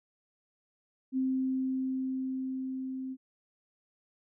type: tone with level ramp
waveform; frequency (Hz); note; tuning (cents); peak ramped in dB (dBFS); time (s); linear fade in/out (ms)
sine; 261.6; C4; 0; -26 to -35; 1.12-3.17; 50
effects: none